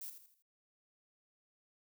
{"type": "noise with echo", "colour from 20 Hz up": "violet", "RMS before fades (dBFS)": -45, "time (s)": [0.01, 0.1], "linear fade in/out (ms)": 5, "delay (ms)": 81, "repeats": 4, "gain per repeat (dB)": -8, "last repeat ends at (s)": 0.424, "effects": []}